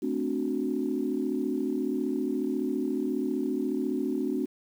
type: chord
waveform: sine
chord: D dominant seventh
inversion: second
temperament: equal with one note detuned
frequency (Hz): 220 / 261.6 / 296.2 / 370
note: A3 / C4 / D4 / F#4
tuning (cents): 0 / 0 / +15 / 0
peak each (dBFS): -34 / -30 / -31 / -32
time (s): 0.02-4.46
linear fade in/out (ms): 10
effects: tanh soft clip ceiling -16 dBFS + 9-bit